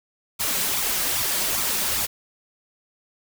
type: noise with flanger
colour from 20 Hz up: white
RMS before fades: -24 dBFS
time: 0.39-2.07 s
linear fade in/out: 20 ms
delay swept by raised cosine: 0.84 to 5.44 ms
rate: 2.5 Hz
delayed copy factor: +0.65
effects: none